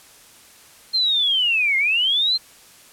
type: linear two-way sweep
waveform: sine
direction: down then up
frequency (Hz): 4208 to 2093 to 4208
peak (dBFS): -16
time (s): 0.93-2.38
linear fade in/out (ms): 20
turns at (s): 1.77
effects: white hiss -48 dBFS RMS until 2.92 s + low-pass 12000 Hz 12 dB/octave